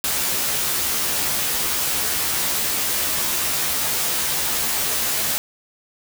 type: noise with comb filter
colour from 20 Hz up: white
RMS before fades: -22 dBFS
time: 0.04-5.38 s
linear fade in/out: 0 ms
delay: 14 ms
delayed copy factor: +1
effects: none

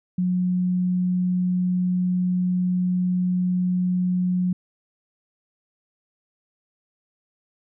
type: tone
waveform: sine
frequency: 181.1 Hz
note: F#3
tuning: 37 cents flat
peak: -19 dBFS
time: 0.18-4.53 s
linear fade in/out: 5 ms
effects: none

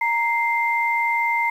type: tone pair together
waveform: sine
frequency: 932.3 / 2093 Hz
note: A#5 / C7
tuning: 0 / 0 cents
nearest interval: octave + major second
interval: 1400 cents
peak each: -21 dBFS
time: 0.01-1.5 s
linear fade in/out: 5 ms
effects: 8-bit

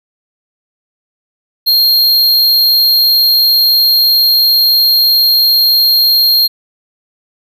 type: tone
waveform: square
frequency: 4221 Hz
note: C8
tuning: 14 cents sharp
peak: -7 dBFS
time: 1.66-6.48 s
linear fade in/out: 20 ms
effects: none

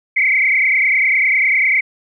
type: tone with frequency modulation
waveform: sine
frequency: 2169 Hz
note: C#7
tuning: 38 cents flat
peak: -11 dBFS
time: 0.16-1.81 s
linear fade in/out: 10 ms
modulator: 30 Hz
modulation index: 4.7
effects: none

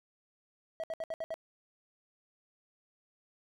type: tone bursts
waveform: triangle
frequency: 648 Hz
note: E5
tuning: 30 cents flat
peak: -32 dBFS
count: 6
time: 0.8-1.341 s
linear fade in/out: 0 ms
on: 36 ms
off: 65 ms
effects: none

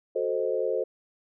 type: chord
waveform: sine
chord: F# diminished seventh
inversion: none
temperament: equal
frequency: 370 / 440 / 523.3 / 622.3 Hz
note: F#4 / A4 / C5 / Eb5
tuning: 0 / 0 / 0 / 0 cents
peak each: -32 / -29 / -28 / -34 dBFS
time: 0.15-0.84 s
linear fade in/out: 10 ms
effects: none

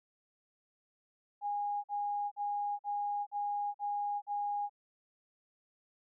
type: tone bursts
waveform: sine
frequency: 820 Hz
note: G#5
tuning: 22 cents flat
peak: -32 dBFS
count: 7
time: 1.41-4.696 s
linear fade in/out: 50 ms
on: 430 ms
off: 46 ms
effects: none

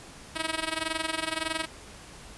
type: tone with amplitude modulation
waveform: 5% pulse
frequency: 320.5 Hz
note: E4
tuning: 49 cents flat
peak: -14 dBFS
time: 0.35-1.66 s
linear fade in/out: 20 ms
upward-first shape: sine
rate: 21.7 Hz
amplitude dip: 85%
effects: pink hiss -47 dBFS RMS until 2.37 s + resampled to 24000 Hz

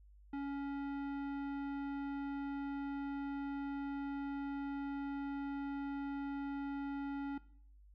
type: tone with tanh clipping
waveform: sine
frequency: 280 Hz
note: C#4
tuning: 18 cents sharp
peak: -40 dBFS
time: 0.33-7.38 s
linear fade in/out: 5 ms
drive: 15 dB
effects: noise-tail reverb RT60 0.6 s tail -18 dB re dry + added 50 Hz sine -58 dBFS peak until 7.94 s

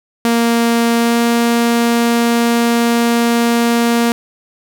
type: tone with pitch glide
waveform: sawtooth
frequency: 233.1 to 234.7 Hz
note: A#3 to A#3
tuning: 0 to +12 cents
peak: -7 dBFS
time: 0.25-4.12 s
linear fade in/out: 0 ms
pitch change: +12 cents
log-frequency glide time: 0.97-1.18 s
effects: none

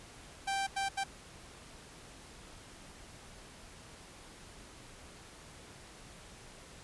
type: tone bursts at uneven times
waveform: sawtooth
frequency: 784 Hz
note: G5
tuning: in tune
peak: -28 dBFS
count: 3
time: 0.47-0.67 / 0.76-0.89 / 0.97-1.04 s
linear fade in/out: 10 ms
effects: pink hiss -53 dBFS RMS until 6.83 s + resampled to 24000 Hz

